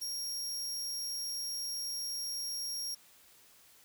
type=tone; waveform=sawtooth; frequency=5588 Hz; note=F8; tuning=in tune; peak=-33 dBFS; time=0.01-2.95 s; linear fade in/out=10 ms; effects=white hiss -61 dBFS RMS until 3.84 s